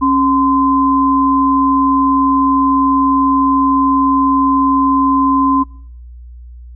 sine tone pair together, 273.4 / 1030.2 Hz, C#4 / C6, -24 / -27 cents, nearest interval octave + major seventh, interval 2297 cents, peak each -12 dBFS, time 0.01-5.64 s, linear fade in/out 20 ms, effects noise-tail reverb RT60 0.6 s tail -23 dB re dry + added 60 Hz sine -31 dBFS peak until 6.75 s

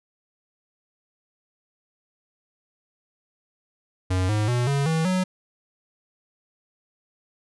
square tone with pitch steps, 92.5 / 106.25 / 122.05 / 140.2 / 161.05 / 185 Hz, F#2 / G#2 / B2 / C#3 / E3 / F#3, 0 / +40 / -20 / +20 / -40 / 0 cents, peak -21 dBFS, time 4.1-5.24 s, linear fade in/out 10 ms, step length 190 ms, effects resampled to 24000 Hz

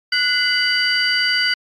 sine tone cluster, 1472 / 2038 / 2959 / 4676 Hz, F#6 / C7 / F#7 / D8, -9 / -46 / -1 / -8 cents, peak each -19 / -21 / -22 / -18 dBFS, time 0.12-1.54 s, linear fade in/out 5 ms, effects tanh soft clip ceiling -7 dBFS + MP3 96 kbps

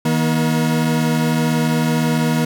40% pulse tone pair together, 157.6 / 239.4 Hz, D#3 / A#3, +23 / +46 cents, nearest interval perfect fifth, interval 723 cents, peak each -17 dBFS, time 0.05-2.45 s, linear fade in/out 5 ms, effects none

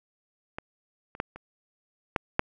clicks, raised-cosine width 0.5 ms, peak -19 / -29 / -11 / -27 / -9 / -6 dBFS, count 6, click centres 0.585 / 1.151 / 1.201 / 1.36 / 2.162 / 2.394 s, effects none

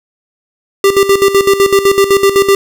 square tone with tremolo, 395 Hz, G4, 13 cents sharp, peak -5 dBFS, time 0.84-2.55 s, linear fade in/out 2 ms, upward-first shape square, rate 7.9 Hz, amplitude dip 70%, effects none

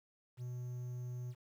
triangle tone with quantisation, 123.47 Hz, B2, in tune, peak -38 dBFS, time 0.37-1.35 s, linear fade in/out 50 ms, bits 11, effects none

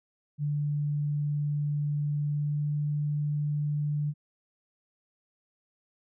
sine tone with pitch glide, 146.83 to 147.77 Hz, D3 to D3, 0 to +11 cents, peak -26 dBFS, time 0.38-4.14 s, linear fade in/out 50 ms, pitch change +11 cents, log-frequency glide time 2.31-2.68 s, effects none

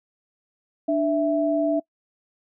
sine tone pair together, 296.1 / 659.3 Hz, D4 / E5, +14 / 0 cents, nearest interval octave + major second, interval 1386 cents, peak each -22 / -21 dBFS, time 0.88-1.8 s, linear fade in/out 10 ms, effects noise-tail reverb RT60 0.1 s tail -24 dB re dry

